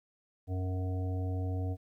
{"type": "harmonic tone", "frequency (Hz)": 92.5, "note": "F#2", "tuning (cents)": 0, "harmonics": [1, 3, 5, 7, 8], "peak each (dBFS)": [-31, -41, -45, -48, -49], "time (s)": [0.47, 1.77], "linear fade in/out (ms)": 50, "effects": ["12-bit"]}